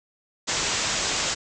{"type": "low-pass noise", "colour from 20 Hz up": "white", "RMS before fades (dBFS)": -26, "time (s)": [0.47, 1.35], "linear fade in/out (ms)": 20, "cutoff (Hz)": 7800, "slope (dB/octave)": 96, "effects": []}